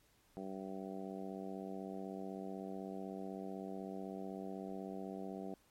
harmonic tone, 96 Hz, G2, 36 cents flat, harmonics 2 / 3 / 4 / 5 / 6 / 7 / 8, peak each -46 / -49 / -49 / -52 / -56 / -51 / -54 dBFS, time 0.37-5.54 s, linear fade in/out 0 ms, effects pink hiss -71 dBFS RMS until 5.7 s + MP3 64 kbps

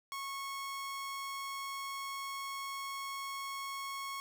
sawtooth tone, 1098 Hz, C#6, 17 cents flat, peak -35 dBFS, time 0.12-4.2 s, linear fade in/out 0 ms, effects 11-bit

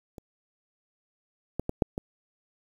clicks, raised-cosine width 2 ms, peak -28 / -15 / -15 / -7 / -18 dBFS, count 5, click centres 0.182 / 1.596 / 1.694 / 1.822 / 1.979 s, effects 8-bit

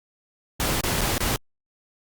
pink noise with dropouts, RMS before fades -24 dBFS, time 0.6-1.36 s, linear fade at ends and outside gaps 0 ms, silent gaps 0.808-0.837 / 1.009-1.015 / 1.18-1.205 s, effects Opus 48 kbps

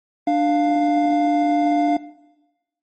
triangle tone pair together, 296 / 698.5 Hz, D4 / F5, +14 / 0 cents, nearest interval octave + minor third, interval 1486 cents, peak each -16 dBFS, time 0.27-1.97 s, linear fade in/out 5 ms, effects noise-tail reverb RT60 1.0 s tail -17 dB re dry + MP3 32 kbps

